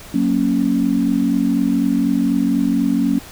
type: chord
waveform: sine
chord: F# major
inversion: none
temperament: equal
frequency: 185 / 233.1 / 277.2 Hz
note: F#3 / A#3 / C#4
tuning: 0 / 0 / 0 cents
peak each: -21 / -18 / -17 dBFS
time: 0.14-3.19 s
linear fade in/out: 5 ms
effects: pink hiss -38 dBFS RMS until 3.31 s